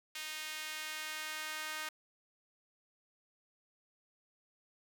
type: tone with high-pass filter sweep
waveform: sawtooth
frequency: 310 Hz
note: D#4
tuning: 6 cents flat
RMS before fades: -42 dBFS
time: 0.15-1.89 s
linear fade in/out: 5 ms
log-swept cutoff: 2400 to 1500 Hz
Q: 1.2
effects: none